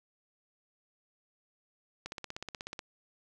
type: click train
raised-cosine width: 0.2 ms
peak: -22 dBFS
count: 13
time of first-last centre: 2.06-2.792 s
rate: 16.4 Hz
effects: none